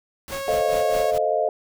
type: noise with tremolo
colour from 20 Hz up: pink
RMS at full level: -34 dBFS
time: 0.28-1.18 s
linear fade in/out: 0 ms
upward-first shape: sine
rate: 4.7 Hz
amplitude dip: 95%
type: tone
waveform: sawtooth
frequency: 549 Hz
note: C#5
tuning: 17 cents flat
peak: -24 dBFS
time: 0.31-1.12 s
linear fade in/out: 20 ms
type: chord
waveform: sine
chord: F dominant seventh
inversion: first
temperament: equal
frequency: 440 / 523.3 / 622.3 / 698.5 Hz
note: A4 / C5 / Eb5 / F5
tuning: 0 / 0 / 0 / 0 cents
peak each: -26 / -27 / -22 / -24 dBFS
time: 0.48-1.49 s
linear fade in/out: 2 ms
effects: none